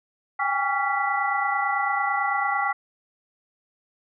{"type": "tone cluster", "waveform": "sine", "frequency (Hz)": [792, 821, 1134, 1380, 1973], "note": ["G5", "G#5", "C#6", "F6", "B6"], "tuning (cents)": [18, -20, 39, -21, -2], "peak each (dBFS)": -28, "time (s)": [0.39, 2.73], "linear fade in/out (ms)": 10, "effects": []}